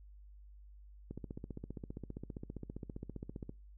click train, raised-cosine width 3 ms, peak -30 dBFS, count 37, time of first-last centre 1.11-3.494 s, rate 15.1 Hz, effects noise-tail reverb RT60 0.3 s tail -25 dB re dry + added 50 Hz sine -53 dBFS peak until 3.77 s

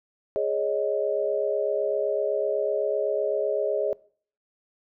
sine chord, Ab suspended fourth, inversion none, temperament equal, 415.3 / 554.4 / 622.3 Hz, Ab4 / Db5 / Eb5, 0 / 0 / 0 cents, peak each -27 dBFS, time 0.36-3.93 s, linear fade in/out 0 ms, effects noise-tail reverb RT60 0.5 s tail -22 dB re dry

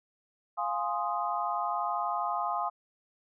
sine chord, F minor seventh, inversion none, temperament equal, 698.5 / 830.6 / 1046.5 / 1244.5 Hz, F5 / Ab5 / C6 / Eb6, 0 / 0 / 0 / 0 cents, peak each -34 dBFS, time 0.57-2.7 s, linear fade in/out 20 ms, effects none

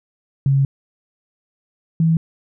sine tone pair in turn, 137.1 / 163.04 Hz, C#3 / E3, -19 / -19 cents, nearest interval minor third, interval 300 cents, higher second, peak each -12 dBFS, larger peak neither, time 0.46-0.65 / 2-2.17 s, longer first, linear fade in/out 2 ms, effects none

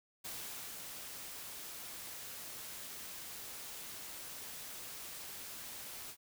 white noise with ADSR envelope, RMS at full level -44 dBFS, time 0.24-6.17 s, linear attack 13 ms, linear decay 530 ms, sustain -3 dB, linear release 73 ms, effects none

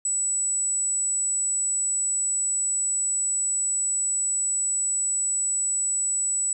sine tone, 7900 Hz, B8, in tune, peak -22 dBFS, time 0.05-6.53 s, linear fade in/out 2 ms, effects none

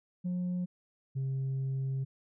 sine tone pair in turn, 179.4 / 133.86 Hz, F3 / C3, +47 / +40 cents, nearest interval perfect fourth, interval 507 cents, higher first, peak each -28 dBFS, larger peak neither, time 0.24-0.66 / 1.15-2.05 s, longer second, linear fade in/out 20 ms, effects tanh soft clip ceiling -29 dBFS

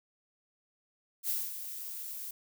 violet noise with ADSR envelope, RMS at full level -31 dBFS, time 1.23-2.31 s, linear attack 63 ms, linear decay 210 ms, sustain -10 dB, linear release 4 ms, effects none

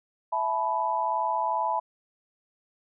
sine chord, E suspended fourth, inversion none, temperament equal with one note detuned, 659.3 / 865.4 / 987.8 Hz, E5 / A5 / B5, 0 / -29 / 0 cents, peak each -32 / -28 / -27 dBFS, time 0.32-1.8 s, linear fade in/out 10 ms, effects none

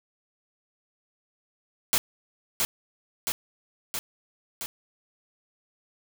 white noise with echo, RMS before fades -22 dBFS, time 1.93-1.98 s, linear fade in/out 0 ms, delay 670 ms, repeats 4, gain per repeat -3 dB, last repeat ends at 4.66 s, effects none

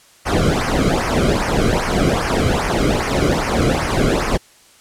brown noise with flanger, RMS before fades -17 dBFS, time 0.25-4.38 s, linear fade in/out 20 ms, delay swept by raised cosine 0.25 to 1.15 ms, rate 2.5 Hz, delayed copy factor -0.85, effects white hiss -49 dBFS RMS until 4.8 s + low-pass 10000 Hz 12 dB/octave

